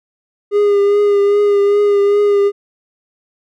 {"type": "tone with vibrato", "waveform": "triangle", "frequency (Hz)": 407.2, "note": "G#4", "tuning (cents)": -34, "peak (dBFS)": -7, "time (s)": [0.51, 2.52], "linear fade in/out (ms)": 50, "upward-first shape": "triangle", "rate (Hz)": 2.5, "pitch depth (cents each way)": 29, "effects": []}